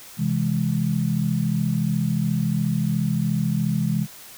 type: chord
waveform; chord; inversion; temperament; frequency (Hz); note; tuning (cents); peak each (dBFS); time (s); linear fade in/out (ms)
sine; C augmented; none; equal; 130.81 / 164.81 / 207.7; C3 / E3 / G#3; 0 / 0 / 0; -25 / -23 / -24; 0.17-4.07; 50
effects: white hiss -43 dBFS RMS until 4.37 s